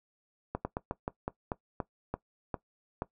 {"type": "slowing click train", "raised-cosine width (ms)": 1, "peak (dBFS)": -18, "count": 11, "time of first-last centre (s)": [0.55, 3.021], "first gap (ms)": 100, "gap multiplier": 1.19, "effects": ["noise-tail reverb RT60 0.1 s tail -18 dB re dry"]}